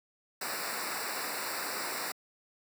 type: noise with comb filter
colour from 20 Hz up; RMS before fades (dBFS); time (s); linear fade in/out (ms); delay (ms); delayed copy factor
pink; -36; 0.41-2.12; 5; 0.31; -0.95
effects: high-pass 200 Hz 12 dB/octave